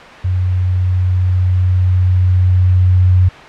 sine tone with level ramp, 91.5 Hz, F#2, 19 cents flat, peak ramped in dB -12 to -6 dBFS, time 0.24-3.29 s, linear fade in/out 10 ms, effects white hiss -32 dBFS RMS until 3.48 s + low-pass 2000 Hz 12 dB/octave

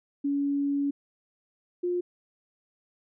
sine tone pair in turn, 282.6 / 354.8 Hz, C#4 / F4, +34 / +27 cents, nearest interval major third, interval 393 cents, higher second, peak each -24 / -25 dBFS, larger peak first, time 0.24-0.91 / 1.83-2.01 s, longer first, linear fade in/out 10 ms, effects none

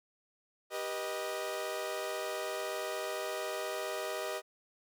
sawtooth chord, G augmented, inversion none, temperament equal with one note detuned, 392 / 486 / 622.3 Hz, G4 / B4 / D#5, 0 / -28 / 0 cents, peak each -37 / -37 / -34 dBFS, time 0.7-4.42 s, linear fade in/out 50 ms, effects none

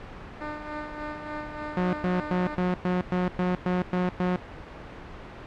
10% pulse tone with tremolo, 300.7 Hz, D4, 41 cents sharp, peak -23 dBFS, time 0.4-2.56 s, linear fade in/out 20 ms, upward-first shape sine, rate 3.4 Hz, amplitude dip 55%
sawtooth tone bursts, 180.9 Hz, F#3, 39 cents flat, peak -19 dBFS, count 10, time 1.77-4.36 s, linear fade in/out 0 ms, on 160 ms, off 110 ms
effects pink hiss -41 dBFS RMS until 5.46 s + low-pass 2000 Hz 12 dB/octave

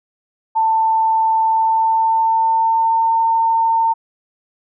sine tone with pitch glide, 890 to 906.6 Hz, A5 to A#5, +20 to -48 cents, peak -12 dBFS, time 0.55-3.94 s, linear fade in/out 20 ms, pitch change +32 cents, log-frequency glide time 1.42-3.2 s, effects none

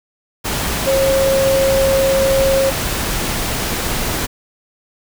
sine tone in noise, 540 Hz, C#5, 45 cents flat, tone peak -12 dBFS, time 0.86-2.71 s, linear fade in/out 20 ms, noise pink, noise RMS -20 dBFS, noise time 0.44-4.27 s, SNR +5 dB, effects none

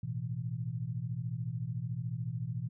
sine chord, A suspended second, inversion none, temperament just, 110 / 123.75 / 165 Hz, A2 / B2 / E3, 0 / +4 / +2 cents, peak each -40 / -36 / -40 dBFS, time 0.03-2.69 s, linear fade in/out 5 ms, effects none

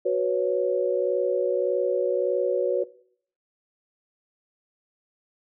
sine chord, F# suspended fourth, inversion none, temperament just, 370 / 493.3 / 555 Hz, F#4 / B4 / C#5, 0 / -2 / +2 cents, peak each -25 dBFS, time 0.05-2.84 s, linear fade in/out 10 ms, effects noise-tail reverb RT60 0.6 s tail -19 dB re dry

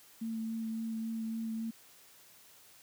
sine tone with vibrato, 224.2 Hz, A3, 33 cents sharp, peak -34 dBFS, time 0.21-1.71 s, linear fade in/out 10 ms, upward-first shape sine, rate 3.6 Hz, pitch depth 13 cents each way, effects white hiss -59 dBFS RMS until 2.82 s + high-pass 80 Hz 12 dB/octave

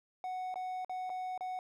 triangle tone with dropouts, 740 Hz, F#5, in tune, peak -34 dBFS, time 0.24-1.59 s, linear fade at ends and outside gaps 1 ms, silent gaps 0.542-0.557 / 0.847-0.895 / 1.095-1.1 / 1.377-1.408 s, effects none

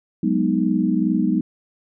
sine chord, G# minor seventh, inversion third, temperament equal, 185 / 207.7 / 246.9 / 311.1 Hz, F#3 / G#3 / B3 / D#4, 0 / 0 / 0 / 0 cents, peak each -22 dBFS, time 0.23-1.41 s, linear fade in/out 5 ms, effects none

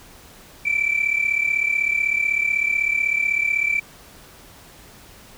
sine tone pair together, 2313 / 2349 Hz, D7 / D7, -27 / 0 cents, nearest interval unison, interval 27 cents, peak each -20 dBFS, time 0.65-3.8 s, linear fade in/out 10 ms, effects tanh soft clip ceiling -12 dBFS + pink hiss -46 dBFS RMS until 5.37 s

